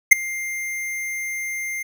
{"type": "tone with ADSR envelope", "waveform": "square", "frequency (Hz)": 2100, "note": "C7", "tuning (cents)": 6, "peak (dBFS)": -3, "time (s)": [0.11, 1.83], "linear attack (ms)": 13, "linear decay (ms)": 10, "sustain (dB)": -23, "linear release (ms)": 10, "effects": []}